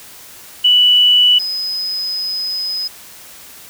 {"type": "tone pair in turn", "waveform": "sine", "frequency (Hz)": [2960, 5045], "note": ["F#7", "D#8"], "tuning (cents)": [0, 23], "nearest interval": "major sixth", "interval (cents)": 923, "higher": "second", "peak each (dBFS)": [-7, -18], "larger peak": "first", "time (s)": [[0.64, 1.39], [1.39, 2.88]], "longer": "second", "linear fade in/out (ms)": 10, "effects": ["white hiss -38 dBFS RMS until 3.69 s"]}